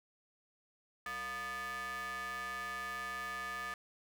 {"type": "ring-modulated tone", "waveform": "45% pulse", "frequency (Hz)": 257.6, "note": "C4", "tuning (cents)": -27, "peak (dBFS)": -36, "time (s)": [1.06, 3.74], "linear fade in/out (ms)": 2, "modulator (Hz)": 1480, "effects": []}